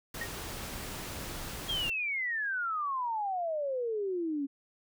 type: noise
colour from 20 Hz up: pink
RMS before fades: -40 dBFS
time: 0.14-1.9 s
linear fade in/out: 5 ms
type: tone with exponential decay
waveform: sine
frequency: 1862 Hz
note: A#6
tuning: 2 cents flat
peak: -31 dBFS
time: 0.21-0.33 s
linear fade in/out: 5 ms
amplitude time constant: 26 ms
type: exponential sweep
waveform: sine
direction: down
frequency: 3309 to 271.4 Hz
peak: -30 dBFS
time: 1.68-4.47 s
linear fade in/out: 20 ms
effects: none